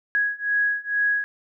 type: beating tone pair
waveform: sine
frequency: 1661.2 / 1663.4 Hz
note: G#6 / G#6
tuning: 0 / +2 cents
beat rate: 2.2 Hz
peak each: -24 / -23 dBFS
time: 0.15-1.24 s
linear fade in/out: 0 ms
effects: none